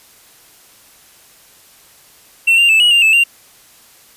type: tone with pitch steps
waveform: triangle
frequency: 2706 / 2786 / 2632 / 2910 / 2792 / 2621 / 2775 Hz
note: E7 / F7 / E7 / F#7 / F7 / E7 / F7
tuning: +45 / -5 / -3 / -29 / -1 / -11 / -12 cents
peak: -6 dBFS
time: 2.47-3.24 s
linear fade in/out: 10 ms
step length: 110 ms
effects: white hiss -46 dBFS RMS until 4.16 s + resampled to 32000 Hz